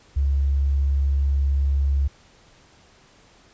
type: tone with tanh clipping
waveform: triangle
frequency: 69.3 Hz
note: C#2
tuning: in tune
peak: -17 dBFS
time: 0.16-2.08 s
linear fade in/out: 10 ms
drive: 3 dB
effects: pink hiss -54 dBFS RMS until 3.53 s + resampled to 16000 Hz